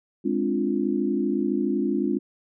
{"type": "chord", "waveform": "sine", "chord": "D half-diminished seventh", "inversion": "second", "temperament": "equal", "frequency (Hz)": [207.7, 261.6, 293.7, 349.2], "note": ["Ab3", "C4", "D4", "F4"], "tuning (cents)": [0, 0, 0, 0], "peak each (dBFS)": -27, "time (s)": [0.24, 2.19], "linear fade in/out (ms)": 20, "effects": []}